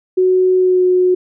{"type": "tone with pitch glide", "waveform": "sine", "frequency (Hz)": [370, 364.9], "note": ["F#4", "F#4"], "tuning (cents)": [0, -24], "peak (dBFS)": -9, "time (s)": [0.17, 1.15], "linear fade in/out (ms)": 10, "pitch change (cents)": -24, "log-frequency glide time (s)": [0.57, 0.84], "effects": []}